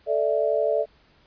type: chord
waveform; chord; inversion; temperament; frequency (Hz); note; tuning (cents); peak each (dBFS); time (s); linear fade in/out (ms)
sine; A suspended fourth; none; equal; 440 / 587.3 / 659.3; A4 / D5 / E5; 0 / 0 / 0; -25 / -23 / -25; 0.06-0.86; 50
effects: pink hiss -59 dBFS RMS until 1.26 s + resampled to 11025 Hz